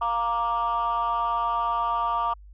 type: chord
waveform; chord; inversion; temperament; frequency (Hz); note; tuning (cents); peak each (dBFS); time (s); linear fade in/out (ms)
sine; Bb major; second; equal; 698.5 / 932.3 / 1174.7; F5 / Bb5 / D6; 0 / 0 / 0; -29 / -25 / -24; 0.01-2.34; 10
effects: tanh soft clip ceiling -18 dBFS + added 50 Hz sine -44 dBFS peak until 2.53 s